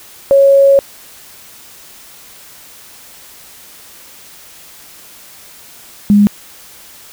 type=tone pair in turn; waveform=sine; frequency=552 / 205 Hz; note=C#5 / G#3; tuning=-7 / -22 cents; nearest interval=octave + perfect fourth; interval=1715 cents; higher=first; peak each=-4 dBFS; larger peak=neither; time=0.31-0.79 / 6.1-6.27 s; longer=first; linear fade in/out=0 ms; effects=white hiss -38 dBFS RMS until 7.12 s